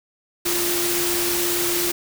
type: tone in noise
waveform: sine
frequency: 348.3 Hz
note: F4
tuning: 5 cents flat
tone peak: -25 dBFS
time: 0.45-1.92 s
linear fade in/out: 10 ms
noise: white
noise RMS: -23 dBFS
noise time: 0.45-1.92 s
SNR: -5 dB
effects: none

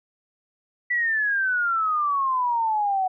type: exponential sweep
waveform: sine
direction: down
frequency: 1975.5 to 740 Hz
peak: -20 dBFS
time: 0.9-3.08 s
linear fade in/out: 10 ms
effects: none

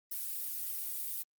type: noise with flanger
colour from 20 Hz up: violet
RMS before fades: -38 dBFS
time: 0.11-1.23 s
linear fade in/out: 10 ms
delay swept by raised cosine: 2 to 3.5 ms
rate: 3.6 Hz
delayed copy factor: +0.85
effects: Opus 32 kbps

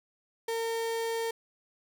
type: tone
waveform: 35% pulse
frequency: 456.4 Hz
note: A#4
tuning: 37 cents flat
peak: -28 dBFS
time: 0.48-1.31 s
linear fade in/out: 5 ms
effects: none

